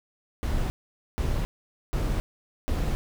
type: noise bursts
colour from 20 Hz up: brown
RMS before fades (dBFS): -26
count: 4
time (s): 0.43-2.95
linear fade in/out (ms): 0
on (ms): 270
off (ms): 480
effects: none